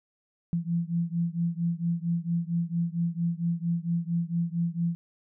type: beating tone pair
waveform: sine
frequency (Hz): 167.9 / 172.3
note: E3 / F3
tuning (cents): +32 / -23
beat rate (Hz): 4.4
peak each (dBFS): -28 / -29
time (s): 0.53-4.95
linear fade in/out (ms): 0
effects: none